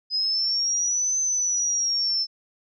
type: linear two-way sweep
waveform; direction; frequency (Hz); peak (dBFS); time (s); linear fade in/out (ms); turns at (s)
sine; up then down; 5010 to 6170 to 5280; -21; 0.1-2.27; 50; 1.19
effects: none